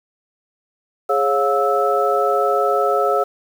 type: tone cluster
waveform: sine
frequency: 415.2 / 549 / 708 / 1310 Hz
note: G#4 / C#5 / F5 / E6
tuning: 0 / -17 / +23 / -11 cents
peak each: -20 dBFS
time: 1.09-3.24 s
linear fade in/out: 10 ms
effects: 7-bit